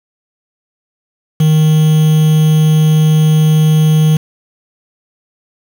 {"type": "tone with quantisation", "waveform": "triangle", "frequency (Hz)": 155.56, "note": "D#3", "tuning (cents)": 0, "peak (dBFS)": -4, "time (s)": [1.4, 4.17], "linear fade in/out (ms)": 5, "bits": 4, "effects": []}